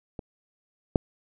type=clicks; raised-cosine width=2 ms; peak=-22 / -6 dBFS; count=2; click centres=0.192 / 0.958 s; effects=none